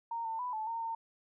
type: tone with pitch steps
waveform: sine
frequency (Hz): 925 / 899 / 992 / 871 / 917 / 910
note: A#5 / A5 / B5 / A5 / A#5 / A#5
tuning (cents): -14 / +37 / +7 / -18 / -29 / -42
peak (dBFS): -34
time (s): 0.11-0.95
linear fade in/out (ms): 5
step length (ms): 140
effects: none